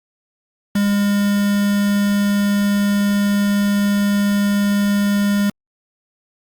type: tone with quantisation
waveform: triangle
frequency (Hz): 202.9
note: G#3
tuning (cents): -40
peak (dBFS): -12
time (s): 0.75-5.5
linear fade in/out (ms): 5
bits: 4
effects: Opus 48 kbps